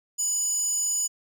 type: tone with high-pass filter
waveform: square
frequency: 987.8 Hz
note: B5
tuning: in tune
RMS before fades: -26 dBFS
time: 0.18-1.08 s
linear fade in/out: 20 ms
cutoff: 7100 Hz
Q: 9.6
effects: none